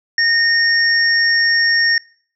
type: tone pair together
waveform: sine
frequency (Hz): 1841 / 5504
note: A#6 / F8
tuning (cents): -22 / -26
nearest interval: octave + perfect fifth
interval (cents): 1896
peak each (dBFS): -13 / -17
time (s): 0.18-1.98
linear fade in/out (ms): 2
effects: noise-tail reverb RT60 0.5 s tail -24 dB re dry